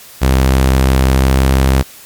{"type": "tone with pitch glide", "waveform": "sawtooth", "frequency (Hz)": [65.7, 66.43], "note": ["C2", "C2"], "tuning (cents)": [8, 27], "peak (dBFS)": -4, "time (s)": [0.21, 1.83], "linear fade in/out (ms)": 20, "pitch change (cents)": 19, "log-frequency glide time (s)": [1.07, 1.59], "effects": ["white hiss -37 dBFS RMS until 2.05 s", "MP3 96 kbps"]}